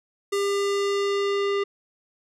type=tone with low-pass filter sweep; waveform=square; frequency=400.4 Hz; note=G4; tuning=37 cents sharp; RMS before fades=-24 dBFS; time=0.32-1.64 s; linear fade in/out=10 ms; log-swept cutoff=9700 to 3100 Hz; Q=1; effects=none